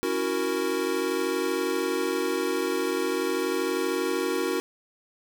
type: chord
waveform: square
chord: F# dominant seventh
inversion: second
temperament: equal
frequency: 277.2 / 329.6 / 370 / 466.2 Hz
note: C#4 / E4 / F#4 / A#4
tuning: 0 / 0 / 0 / 0 cents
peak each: -34 / -32 / -29 / -31 dBFS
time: 0.03-4.6 s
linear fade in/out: 0 ms
effects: none

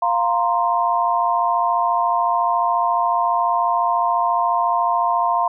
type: chord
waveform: sine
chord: F suspended fourth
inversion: none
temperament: equal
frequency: 698.5 / 932.3 / 1046.5 Hz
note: F5 / Bb5 / C6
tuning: 0 / 0 / 0 cents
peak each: -20 dBFS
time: 0.02-5.48 s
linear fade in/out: 5 ms
effects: none

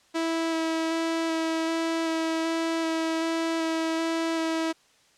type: tone with vibrato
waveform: sawtooth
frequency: 326.2 Hz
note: E4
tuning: 18 cents flat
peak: -21 dBFS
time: 0.14-4.73 s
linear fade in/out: 20 ms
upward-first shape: square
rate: 1.3 Hz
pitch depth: 10 cents each way
effects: white hiss -61 dBFS RMS until 5.17 s + low-pass 7000 Hz 12 dB/octave

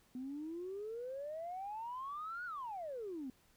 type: exponential two-way sweep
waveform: sine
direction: up then down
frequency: 247.1 to 1485 to 247.1 Hz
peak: -40 dBFS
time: 0.15-3.3 s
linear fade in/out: 2 ms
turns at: 2.45 s
effects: tanh soft clip ceiling -36 dBFS + pink hiss -70 dBFS RMS until 3.56 s

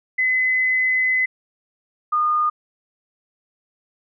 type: tone pair in turn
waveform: sine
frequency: 2027 / 1221.6 Hz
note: B6 / D#6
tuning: +45 / -32 cents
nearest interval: major sixth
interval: 877 cents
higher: first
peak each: -16 dBFS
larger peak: neither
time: 0.18-1.26 / 2.12-2.5 s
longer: first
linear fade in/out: 10 ms
effects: none

